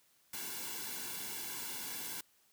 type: noise with comb filter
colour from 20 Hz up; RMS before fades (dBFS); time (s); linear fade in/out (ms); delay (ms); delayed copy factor
white; -42; 0.33-2.21; 5; 1.6; -0.75
effects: white hiss -70 dBFS RMS until 2.52 s + high-pass 60 Hz 12 dB/octave